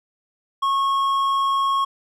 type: tone with hard clipping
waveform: triangle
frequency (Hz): 1094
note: C#6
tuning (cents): -23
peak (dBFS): -19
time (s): 0.62-1.85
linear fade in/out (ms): 10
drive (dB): 9
effects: none